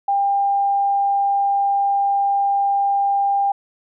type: tone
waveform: sine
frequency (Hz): 798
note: G5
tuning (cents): +31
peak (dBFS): -15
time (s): 0.08-3.52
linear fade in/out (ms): 5
effects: none